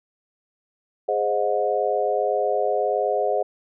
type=chord; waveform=sine; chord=Ab dominant seventh; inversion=none; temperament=equal with one note detuned; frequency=415.3 / 523.3 / 622.3 / 723.9 Hz; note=Ab4 / C5 / Eb5 / Gb5; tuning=0 / 0 / 0 / -38 cents; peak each=-25 dBFS; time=1.08-3.43 s; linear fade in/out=10 ms; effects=none